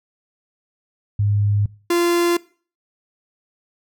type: tone pair in turn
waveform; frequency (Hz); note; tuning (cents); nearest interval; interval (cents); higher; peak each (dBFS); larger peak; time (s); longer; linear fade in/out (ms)
sine / 45% pulse; 102.7 / 345.4; G#2 / F4; -19 / -19; octave + major sixth; 2100; second; -15; neither; 1.19-1.66 / 1.9-2.37; neither; 5
effects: noise-tail reverb RT60 0.4 s tail -21 dB re dry